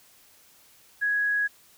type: tone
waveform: sine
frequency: 1665 Hz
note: G#6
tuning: 4 cents sharp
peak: -22 dBFS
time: 1.01-1.48 s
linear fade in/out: 20 ms
effects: white hiss -57 dBFS RMS until 1.77 s